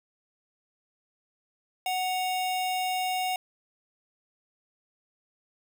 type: tone pair together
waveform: square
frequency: 740 / 2800 Hz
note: F#5 / F7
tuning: 0 / +4 cents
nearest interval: octave + major seventh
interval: 2304 cents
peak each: -28 / -36 dBFS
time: 1.86-3.36 s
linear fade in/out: 2 ms
effects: none